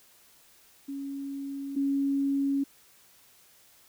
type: tone pair in turn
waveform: sine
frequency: 277.2 / 277.2 Hz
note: C#4 / C#4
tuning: 0 / 0 cents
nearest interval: unison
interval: 0 cents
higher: neither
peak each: -33 / -24 dBFS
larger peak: second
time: 0.88-1.76 / 1.76-2.64 s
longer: neither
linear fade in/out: 10 ms
effects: white hiss -59 dBFS RMS until 3.88 s